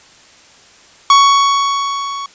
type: tone with level ramp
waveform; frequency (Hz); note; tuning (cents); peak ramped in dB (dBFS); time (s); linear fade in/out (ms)
45% pulse; 1116; C#6; +11; -4 to -22; 1.1-2.26; 2
effects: white hiss -44 dBFS RMS until 2.34 s + resampled to 16000 Hz